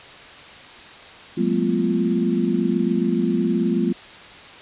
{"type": "tone cluster", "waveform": "sine", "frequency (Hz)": [179.3, 206.5, 225.2, 253.1, 345.9], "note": ["F3", "G#3", "A3", "B3", "F4"], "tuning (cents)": [46, -10, 40, 43, -17], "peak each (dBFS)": -24, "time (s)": [1.37, 3.93], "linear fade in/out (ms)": 10, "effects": ["white hiss -41 dBFS RMS until 4.61 s", "resampled to 8000 Hz"]}